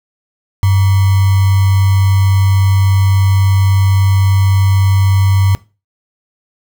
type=tone with sample-and-hold; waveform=sine; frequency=96.8 Hz; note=G2; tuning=21 cents flat; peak=-7 dBFS; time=0.63-5.55 s; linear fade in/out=0 ms; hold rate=1050 Hz; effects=noise-tail reverb RT60 0.3 s tail -20 dB re dry